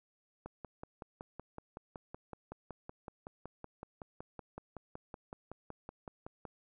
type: click train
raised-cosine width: 1 ms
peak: -30 dBFS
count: 33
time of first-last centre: 0.46-6.453 s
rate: 5.34 Hz
effects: none